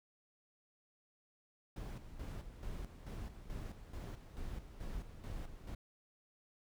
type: noise with tremolo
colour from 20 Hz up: brown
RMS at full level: -44 dBFS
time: 1.76-5.75 s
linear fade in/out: 5 ms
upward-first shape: square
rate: 2.3 Hz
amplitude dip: 60%
effects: none